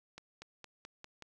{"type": "accelerating click train", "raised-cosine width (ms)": 0.2, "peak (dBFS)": -30, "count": 6, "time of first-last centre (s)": [0.18, 1.223], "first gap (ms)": 240, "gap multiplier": 0.93, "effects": []}